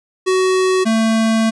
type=tone pair in turn; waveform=square; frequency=373.8 / 223.2 Hz; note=F#4 / A3; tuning=+18 / +25 cents; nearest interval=major sixth; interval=893 cents; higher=first; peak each=-13 dBFS; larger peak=neither; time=0.26-0.85 / 0.85-1.51 s; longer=second; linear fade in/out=20 ms; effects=resampled to 22050 Hz